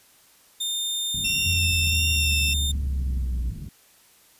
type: tone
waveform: sawtooth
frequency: 3625 Hz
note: A#7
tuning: 49 cents flat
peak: -22 dBFS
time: 0.6-2.72 s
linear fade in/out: 10 ms
type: low-pass noise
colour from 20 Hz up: white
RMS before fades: -37 dBFS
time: 1.14-3.69 s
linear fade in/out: 5 ms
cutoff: 200 Hz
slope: 24 dB/octave
type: tone with vibrato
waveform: 35% pulse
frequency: 2712 Hz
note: E7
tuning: 49 cents sharp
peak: -22 dBFS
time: 1.24-2.54 s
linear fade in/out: 10 ms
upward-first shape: sine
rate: 1.5 Hz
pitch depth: 28 cents each way
type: linear sweep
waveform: sine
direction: down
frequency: 90.7 to 58.27 Hz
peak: -23 dBFS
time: 1.43-3.53 s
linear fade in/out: 50 ms
effects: white hiss -56 dBFS RMS until 4.39 s + resampled to 32000 Hz